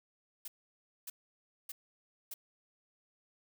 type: noise bursts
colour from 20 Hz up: blue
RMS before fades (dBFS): -43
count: 4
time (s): 0.45-2.34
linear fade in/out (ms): 5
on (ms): 30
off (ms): 590
effects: none